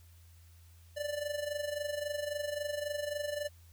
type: tone with amplitude modulation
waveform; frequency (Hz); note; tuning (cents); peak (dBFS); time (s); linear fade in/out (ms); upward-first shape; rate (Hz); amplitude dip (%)
square; 587.3; D5; 0; -32; 0.96-3.49; 20; sine; 23.7; 70
effects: added 84 Hz sine -55 dBFS peak until 3.72 s + white hiss -66 dBFS RMS until 3.72 s